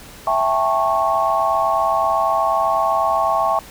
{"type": "chord", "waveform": "sine", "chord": "A dominant seventh", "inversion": "second", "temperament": "just", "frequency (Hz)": [660, 792, 880, 1100], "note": ["E5", "G5", "A5", "C#6"], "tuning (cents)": [2, 18, 0, -14], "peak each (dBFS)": [-20, -21, -23, -19], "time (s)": [0.27, 3.59], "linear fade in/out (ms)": 2, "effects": ["pink hiss -40 dBFS RMS until 3.7 s"]}